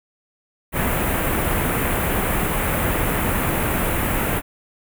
pink band-stop noise, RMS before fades -21 dBFS, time 0.72-4.42 s, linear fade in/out 50 ms, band 2600 to 10000 Hz, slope 24 dB/octave, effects none

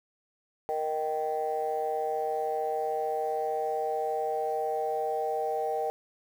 sine chord, Eb major, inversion second, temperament just, 466.7 / 622.3 / 777.8 Hz, Bb4 / Eb5 / G5, +2 / 0 / -14 cents, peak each -31 / -33 / -30 dBFS, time 0.69-5.9 s, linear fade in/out 0 ms, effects tanh soft clip ceiling -20 dBFS + 9-bit

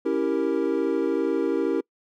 triangle chord, C# diminished seventh, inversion none, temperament equal, 277.2 / 329.6 / 392 / 466.2 Hz, C#4 / E4 / G4 / Bb4, 0 / 0 / 0 / 0 cents, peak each -26 / -24 / -25 / -25 dBFS, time 0.05-1.81 s, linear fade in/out 10 ms, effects noise-tail reverb RT60 0.1 s tail -25 dB re dry

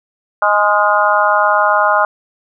harmonic tone with a mistuned harmonic, 207.7 Hz, G#3, in tune, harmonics 3 / 4 / 5 / 6 / 7, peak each -16 / -16 / -16 / -16 / -16 dBFS, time 0.42-2.05 s, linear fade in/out 2 ms, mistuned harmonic 7, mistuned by -32 cents, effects none

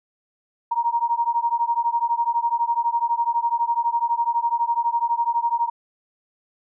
sine beating tone pair, 932.3 / 944.3 Hz, A#5 / A#5, 0 / +22 cents, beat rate 12 Hz, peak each -22 dBFS, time 0.71-5.7 s, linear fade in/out 10 ms, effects none

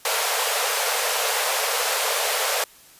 pink high-pass noise, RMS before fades -23 dBFS, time 0.05-2.64 s, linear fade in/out 2 ms, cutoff 440 Hz, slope 96 dB/octave, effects white hiss -50 dBFS RMS until 2.99 s + resampled to 32000 Hz

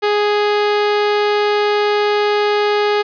sawtooth tone, 415.3 Hz, G#4, in tune, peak -9 dBFS, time 0.02-3.03 s, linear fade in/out 20 ms, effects resampled to 11025 Hz + 8-bit

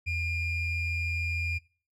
triangle ring-modulated tone, 1244.5 Hz, D#6, in tune, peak -23 dBFS, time 0.06-1.59 s, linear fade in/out 20 ms, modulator 1160 Hz, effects noise-tail reverb RT60 0.4 s tail -22 dB re dry

